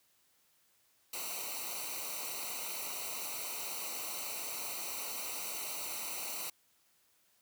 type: noise with comb filter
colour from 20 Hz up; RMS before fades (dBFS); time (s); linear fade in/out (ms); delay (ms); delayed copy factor
white; -40; 1.13-6.5; 5; 0.59; -0.9
effects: white hiss -71 dBFS RMS until 7.41 s + high-pass 60 Hz 12 dB/octave